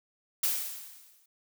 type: noise with exponential decay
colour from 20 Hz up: blue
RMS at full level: -26 dBFS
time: 0.43-1.26 s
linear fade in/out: 5 ms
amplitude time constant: 180 ms
effects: none